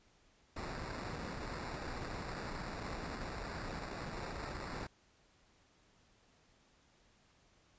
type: noise with sample-and-hold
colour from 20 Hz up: pink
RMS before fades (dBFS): -43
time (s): 0.56-4.87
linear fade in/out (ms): 5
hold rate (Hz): 3150
effects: pink hiss -69 dBFS RMS until 7.78 s + resampled to 16000 Hz